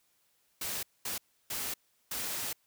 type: noise bursts at uneven times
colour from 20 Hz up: white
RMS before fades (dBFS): -36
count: 4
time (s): 0.61-0.83 / 1.05-1.18 / 1.5-1.74 / 2.11-2.53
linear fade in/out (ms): 5
effects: white hiss -72 dBFS RMS until 2.66 s